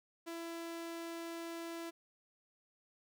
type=tone; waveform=sawtooth; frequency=334.4 Hz; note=E4; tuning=25 cents sharp; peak=-38 dBFS; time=0.26-1.91 s; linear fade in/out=20 ms; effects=none